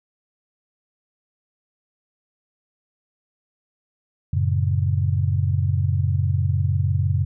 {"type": "chord", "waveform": "sine", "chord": "F# minor", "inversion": "none", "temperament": "equal with one note detuned", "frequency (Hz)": [92.5, 112.31, 138.59], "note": ["F#2", "A2", "C#3"], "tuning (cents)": [0, 36, 0], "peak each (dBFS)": [-20, -24, -23], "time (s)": [4.33, 7.25], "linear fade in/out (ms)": 5, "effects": []}